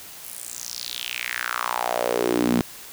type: tone with high-pass filter sweep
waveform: sawtooth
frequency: 60.2 Hz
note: B1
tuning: 44 cents flat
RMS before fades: -26 dBFS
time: 0.24-2.61 s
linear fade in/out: 0 ms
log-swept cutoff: 12000 to 210 Hz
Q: 4
effects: white hiss -41 dBFS RMS until 2.92 s